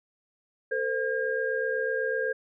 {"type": "tone cluster", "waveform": "sine", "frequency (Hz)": [449, 517, 1616], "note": ["A4", "C5", "G#6"], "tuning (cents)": [35, -21, -48], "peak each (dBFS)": -30, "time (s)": [0.71, 2.33], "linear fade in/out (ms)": 10, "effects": []}